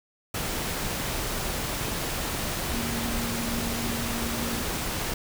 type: tone in noise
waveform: sine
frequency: 233.1 Hz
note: A#3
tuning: in tune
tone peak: -32 dBFS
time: 2.72-4.62 s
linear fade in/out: 5 ms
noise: pink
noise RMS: -30 dBFS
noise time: 0.34-5.14 s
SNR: -5 dB
effects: none